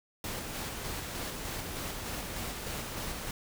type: noise with tremolo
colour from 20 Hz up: pink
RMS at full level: -37 dBFS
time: 0.24-3.31 s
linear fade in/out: 2 ms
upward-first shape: square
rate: 3.3 Hz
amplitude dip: 25%
effects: none